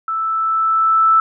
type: tone with level ramp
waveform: sine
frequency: 1318.5 Hz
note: E6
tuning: in tune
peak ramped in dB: -18 to -8 dBFS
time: 0.08-1.2 s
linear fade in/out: 2 ms
effects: none